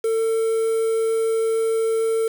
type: tone with quantisation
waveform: triangle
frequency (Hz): 448.9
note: A4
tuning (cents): +35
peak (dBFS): -16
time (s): 0.04-2.28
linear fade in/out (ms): 5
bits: 6
effects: none